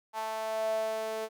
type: tone with high-pass filter sweep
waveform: sawtooth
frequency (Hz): 220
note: A3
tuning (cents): 0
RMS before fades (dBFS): -33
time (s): 0.13-1.29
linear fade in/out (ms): 50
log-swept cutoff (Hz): 830 to 520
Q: 7.8
effects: none